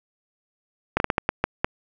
slowing click train, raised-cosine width 0.5 ms, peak -4 dBFS, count 8, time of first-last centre 0.97-1.645 s, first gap 31 ms, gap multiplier 1.37, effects none

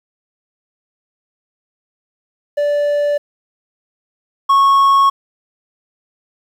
triangle tone pair in turn, 583 / 1100.6 Hz, D5 / C#6, -13 / -13 cents, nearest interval major seventh, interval 1100 cents, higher second, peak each -11 / -6 dBFS, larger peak second, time 2.57-3.18 / 4.49-5.1 s, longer neither, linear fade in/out 10 ms, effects 8-bit

